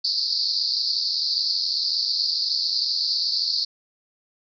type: band-pass noise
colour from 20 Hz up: white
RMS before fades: -24 dBFS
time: 0.04-3.65 s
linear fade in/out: 10 ms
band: 4300 to 4900 Hz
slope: 96 dB/octave
effects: none